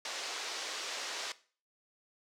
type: band-pass noise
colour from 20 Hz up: white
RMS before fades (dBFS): -40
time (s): 0.05-1.32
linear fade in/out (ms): 2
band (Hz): 360 to 6200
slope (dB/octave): 24
effects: noise-tail reverb RT60 0.4 s tail -17 dB re dry